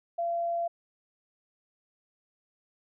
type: tone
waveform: sine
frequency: 683 Hz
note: F5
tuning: 39 cents flat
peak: -27 dBFS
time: 0.18-0.68 s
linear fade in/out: 10 ms
effects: none